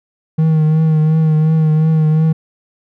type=tone with vibrato; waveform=triangle; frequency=157.1 Hz; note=D#3; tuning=17 cents sharp; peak=-7 dBFS; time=0.38-2.33 s; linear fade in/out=10 ms; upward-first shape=triangle; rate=2.8 Hz; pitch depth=38 cents each way; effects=none